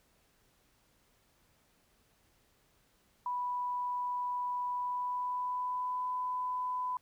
sine tone with pitch glide, 986 to 1001.5 Hz, B5 to B5, -3 to +24 cents, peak -32 dBFS, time 3.26-6.97 s, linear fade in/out 2 ms, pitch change +27 cents, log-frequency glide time 4.72-6.08 s, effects pink hiss -70 dBFS RMS until 7.01 s

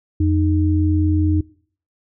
sine tone pair together, 87.19 / 308.3 Hz, F2 / D#4, -2 / -16 cents, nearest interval octave + minor seventh, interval 2186 cents, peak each -15 / -19 dBFS, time 0.2-1.41 s, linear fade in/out 5 ms, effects noise-tail reverb RT60 0.5 s tail -21 dB re dry

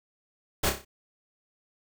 pink noise with echo, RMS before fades -25 dBFS, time 0.63-0.7 s, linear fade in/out 10 ms, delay 30 ms, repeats 5, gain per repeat -6 dB, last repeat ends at 0.85 s, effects none

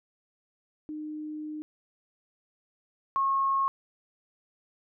sine tone pair in turn, 305.2 / 1087.6 Hz, D#4 / C#6, -33 / -33 cents, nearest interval octave + minor seventh, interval 2200 cents, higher second, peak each -34 / -23 dBFS, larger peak second, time 0.89-1.62 / 3.16-3.68 s, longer first, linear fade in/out 0 ms, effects none

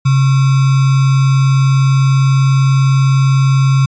sine tone with sample-and-hold, 134.8 Hz, C#3, 48 cents flat, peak -7 dBFS, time 0.05-3.86 s, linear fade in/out 10 ms, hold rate 1225 Hz, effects resampled to 16000 Hz

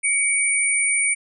sine tone pair together, 2253 / 9036 Hz, C#7 / C#9, +28 / +32 cents, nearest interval 2 octaves, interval 2404 cents, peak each -20 dBFS, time 0.03-1.15 s, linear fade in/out 20 ms, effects none

